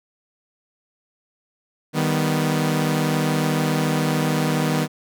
sawtooth chord, Eb augmented, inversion none, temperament equal, 155.56 / 196 / 246.9 Hz, Eb3 / G3 / B3, 0 / 0 / 0 cents, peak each -17 / -23 / -20 dBFS, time 1.93-4.88 s, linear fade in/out 50 ms, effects none

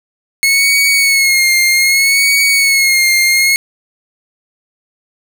sawtooth tone with vibrato, 2180 Hz, C#7, 29 cents flat, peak -5 dBFS, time 0.43-3.56 s, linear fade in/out 0 ms, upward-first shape sine, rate 0.64 Hz, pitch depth 53 cents each way, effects none

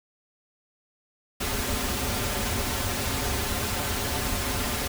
pink noise with comb filter, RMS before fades -28 dBFS, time 1.4-4.88 s, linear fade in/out 10 ms, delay 6.2 ms, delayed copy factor -0.7, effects none

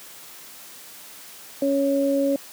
sine tone pair together, 278.3 / 554.4 Hz, C#4 / C#5, +7 / 0 cents, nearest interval octave, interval 1193 cents, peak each -21 dBFS, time 1.62-2.36 s, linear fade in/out 2 ms, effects white hiss -43 dBFS RMS until 2.52 s + high-pass 150 Hz 12 dB/octave

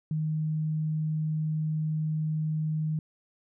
sine tone, 155.56 Hz, D#3, in tune, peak -26 dBFS, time 0.11-2.99 s, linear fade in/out 2 ms, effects none

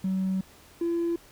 triangle tone pair in turn, 189.3 / 339.2 Hz, F#3 / E4, +40 / +50 cents, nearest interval minor seventh, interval 1010 cents, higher second, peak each -21 dBFS, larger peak neither, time 0.04-0.41 / 0.81-1.16 s, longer first, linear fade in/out 5 ms, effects tanh soft clip ceiling -21 dBFS + pink hiss -54 dBFS RMS until 1.31 s

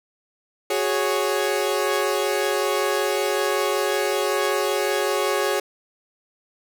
sawtooth chord, F# suspended second, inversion none, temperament equal, 370 / 415.3 / 554.4 Hz, F#4 / G#4 / C#5, 0 / 0 / 0 cents, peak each -22 / -20 / -21 dBFS, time 0.7-5.6 s, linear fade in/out 5 ms, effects none

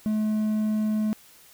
triangle tone, 214.7 Hz, A3, 42 cents flat, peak -20 dBFS, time 0.06-1.13 s, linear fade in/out 0 ms, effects white hiss -53 dBFS RMS until 1.53 s

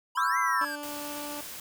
square linear two-way sweep, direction up then down, 932.3 to 2093 to 1535 Hz, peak -34 dBFS, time 0.15-0.76 s, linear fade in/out 10 ms, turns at 0.38 s
sine chord, C# half-diminished seventh, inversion third, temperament just, 997.9 / 1108.7 / 1330.5 / 1596.6 Hz, B5 / C#6 / E6 / G6, +18 / 0 / +16 / +31 cents, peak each -29 / -31 / -28 / -31 dBFS, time 0.17-0.65 s, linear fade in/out 5 ms
15% pulse tone, 292.7 Hz, D4, 6 cents flat, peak -30 dBFS, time 0.61-1.41 s, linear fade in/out 2 ms
white noise, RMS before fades -41 dBFS, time 0.83-1.6 s, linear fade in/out 2 ms
effects none

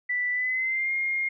sine tone with pitch glide, 1976 to 2130 Hz, B6 to C7, 0 to +30 cents, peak -24 dBFS, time 0.09-1.29 s, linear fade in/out 10 ms, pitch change +130 cents, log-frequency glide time 0.32-0.92 s, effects none

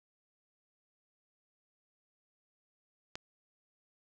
click, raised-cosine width 0.2 ms, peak -22 dBFS, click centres 3.155 s, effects none

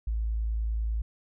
sine tone, 55 Hz, A1, in tune, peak -26 dBFS, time 0.07-1.02 s, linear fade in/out 5 ms, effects none

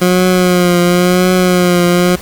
20% pulse tone with vibrato, 179.4 Hz, F3, 47 cents sharp, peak -3 dBFS, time 0.01-2.16 s, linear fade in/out 10 ms, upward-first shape triangle, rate 0.95 Hz, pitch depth 44 cents each way, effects pink hiss -31 dBFS RMS until 2.21 s

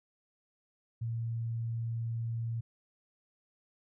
sine tone, 115.2 Hz, A#2, 20 cents flat, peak -32 dBFS, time 1.01-2.61 s, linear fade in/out 10 ms, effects none

